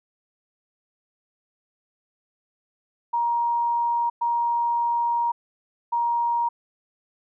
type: tone bursts at uneven times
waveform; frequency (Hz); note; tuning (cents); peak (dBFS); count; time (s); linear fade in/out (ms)
sine; 943; A#5; +20; -20; 3; 3.13-4.1 / 4.21-5.32 / 5.92-6.49; 10
effects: none